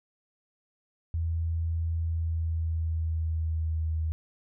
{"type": "tone with pitch glide", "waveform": "sine", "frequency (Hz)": [82.41, 79.69], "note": ["E2", "D#2"], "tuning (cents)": [0, 42], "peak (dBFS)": -26, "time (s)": [1.14, 4.12], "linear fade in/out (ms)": 0, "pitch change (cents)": -58, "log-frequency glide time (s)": [1.97, 3.9], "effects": []}